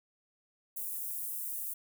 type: high-pass noise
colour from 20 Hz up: white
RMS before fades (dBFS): -38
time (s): 0.76-1.74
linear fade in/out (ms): 10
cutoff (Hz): 9800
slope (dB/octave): 24
effects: none